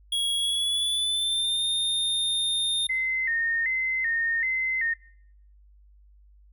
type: tone with pitch glide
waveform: square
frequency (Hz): 3322 to 3644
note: G#7 to A#7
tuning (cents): 0 to -40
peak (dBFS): -24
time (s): 0.12-2.87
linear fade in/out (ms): 5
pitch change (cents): +160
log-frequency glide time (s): 0.36-1.64
type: tone with vibrato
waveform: sine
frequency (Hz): 1945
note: B6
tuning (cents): -27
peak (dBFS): -23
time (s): 2.89-4.94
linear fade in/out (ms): 10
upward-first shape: square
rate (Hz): 1.3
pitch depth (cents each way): 99
effects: noise-tail reverb RT60 0.7 s tail -22 dB re dry + added 50 Hz sine -52 dBFS peak until 6.52 s